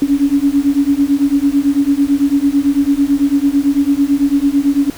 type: beating tone pair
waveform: sine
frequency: 277.2 / 286.2 Hz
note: C#4 / D4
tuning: 0 / -45 cents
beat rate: 9 Hz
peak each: -13 dBFS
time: 0.02-4.9 s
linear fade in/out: 2 ms
effects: pink hiss -34 dBFS RMS until 4.97 s